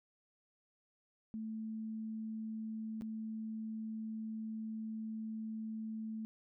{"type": "tone with dropouts", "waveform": "sine", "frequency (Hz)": 220, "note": "A3", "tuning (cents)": 0, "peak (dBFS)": -39, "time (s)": [1.34, 6.25], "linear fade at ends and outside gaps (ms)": 0, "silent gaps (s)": [3.011, 3.02], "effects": []}